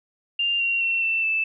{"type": "tone with pitch steps", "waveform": "sine", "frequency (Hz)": [2794, 2754, 2714, 2676, 2637], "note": ["F7", "F7", "E7", "E7", "E7"], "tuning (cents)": [0, -25, 50, 25, 0], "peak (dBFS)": -20, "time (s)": [0.39, 1.44], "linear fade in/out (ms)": 5, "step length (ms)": 210, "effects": []}